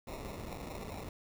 pink noise with sample-and-hold, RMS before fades -43 dBFS, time 0.07-1.09 s, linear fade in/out 2 ms, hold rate 1575 Hz, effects none

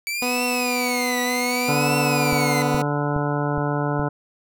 sawtooth tone with vibrato, 2293 Hz, D7, 42 cents flat, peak -21 dBFS, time 0.07-2.62 s, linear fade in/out 0 ms, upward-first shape triangle, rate 0.66 Hz, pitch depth 290 cents each way
15% pulse tone, 247.4 Hz, B3, 3 cents sharp, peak -16 dBFS, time 0.22-2.82 s, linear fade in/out 2 ms
harmonic tone, 145.7 Hz, D3, 13 cents flat, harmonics 1 / 2 / 3 / 4 / 5 / 6 / 7 / 9 / 10, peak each -24 / -27 / -29 / -30 / -31 / -32 / -32 / -34 / -34 dBFS, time 1.68-4.09 s, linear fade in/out 10 ms
click train, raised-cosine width 5 ms, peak -17 dBFS, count 5, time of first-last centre 2.33-3.997 s, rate 2.4 Hz
effects none

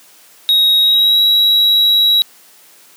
triangle tone with pitch glide, 3787 to 3876 Hz, A#7 to B7, +27 to -33 cents, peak -7 dBFS, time 0.49-2.22 s, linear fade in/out 0 ms, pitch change +40 cents, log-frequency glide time 0.8-1.2 s, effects white hiss -45 dBFS RMS until 2.96 s + high-pass 200 Hz 12 dB/octave

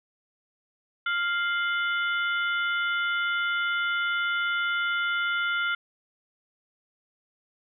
harmonic tone with a mistuned harmonic, 699 Hz, F5, 1 cent sharp, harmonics 2 / 3 / 4 / 5, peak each -25 / -33 / -36 / -37 dBFS, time 1.06-5.75 s, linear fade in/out 5 ms, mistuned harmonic 4, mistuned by +110 cents, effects none

